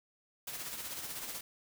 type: noise with tremolo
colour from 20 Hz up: white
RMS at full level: -40 dBFS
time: 0.47-1.41 s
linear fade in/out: 5 ms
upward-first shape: sine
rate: 16 Hz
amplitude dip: 45%
effects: none